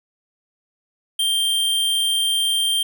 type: tone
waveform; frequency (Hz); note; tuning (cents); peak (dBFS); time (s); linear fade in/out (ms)
square; 3169; G7; +18; -18; 1.19-2.83; 5
effects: none